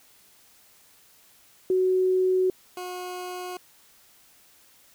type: tone pair in turn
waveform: sine / 20% pulse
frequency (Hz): 371.6 / 361.9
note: F#4 / F#4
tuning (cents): +7 / -38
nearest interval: unison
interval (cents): 45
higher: first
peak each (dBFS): -19 / -28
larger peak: first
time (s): 1.7-2.5 / 2.77-3.57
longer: neither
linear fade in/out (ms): 2
effects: white hiss -57 dBFS RMS until 4.94 s